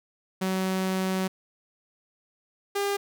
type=tone pair in turn; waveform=sawtooth; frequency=188.3 / 401.8 Hz; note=F#3 / G4; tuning=+31 / +43 cents; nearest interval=octave + minor second; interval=1312 cents; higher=second; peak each=-21 dBFS; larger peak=neither; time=0.41-1.28 / 2.75-2.97 s; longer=first; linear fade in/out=10 ms; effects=none